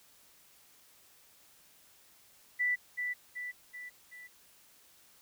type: tone with echo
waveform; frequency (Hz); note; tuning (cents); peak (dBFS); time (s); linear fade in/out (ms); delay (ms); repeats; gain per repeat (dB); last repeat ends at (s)
sine; 1975.5; B6; 0; -27; 2.59-2.76; 20; 380; 4; -5; 4.28
effects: white hiss -62 dBFS RMS until 5.21 s